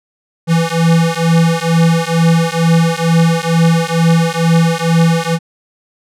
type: beating tone pair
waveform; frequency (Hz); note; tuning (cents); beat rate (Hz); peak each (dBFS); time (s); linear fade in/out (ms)
square; 164.81 / 167.01; E3 / E3; 0 / +23; 2.2; -13; 0.47-5.39; 50
effects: low-pass 10000 Hz 12 dB/octave